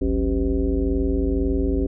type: tone with frequency modulation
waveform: sine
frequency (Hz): 160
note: D#3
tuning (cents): +49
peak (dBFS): -18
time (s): 0.01-1.87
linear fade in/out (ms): 10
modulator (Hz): 114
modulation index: 2.3
effects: none